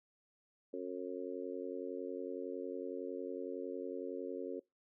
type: harmonic tone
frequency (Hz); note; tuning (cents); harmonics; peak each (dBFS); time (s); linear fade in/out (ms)
90.9; F#2; -30; 3 / 4 / 5 / 6; -45 / -44 / -43 / -46; 0.73-4.6; 10
effects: noise-tail reverb RT60 0.2 s tail -23 dB re dry